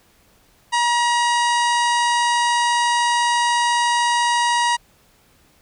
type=harmonic tone with a mistuned harmonic; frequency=954 Hz; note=A#5; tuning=40 cents sharp; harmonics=1 / 2 / 3 / 4 / 5 / 6 / 7 / 8 / 9 / 10; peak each=-17 / -23 / -27 / -29 / -31 / -33 / -34 / -35 / -36 / -37 dBFS; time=0.72-4.77 s; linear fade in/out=20 ms; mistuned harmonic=7; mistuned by=-61 cents; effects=pink hiss -56 dBFS RMS until 5.61 s